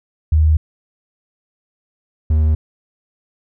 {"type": "tone pair in turn", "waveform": ["sine", "triangle"], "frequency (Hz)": [77.78, 77.49], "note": ["D#2", "D#2"], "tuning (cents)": [0, -7], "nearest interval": "unison", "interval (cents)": 7, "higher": "first", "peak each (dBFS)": -9, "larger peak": "neither", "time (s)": [[0.32, 0.57], [2.3, 2.55]], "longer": "neither", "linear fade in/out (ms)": 5, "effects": []}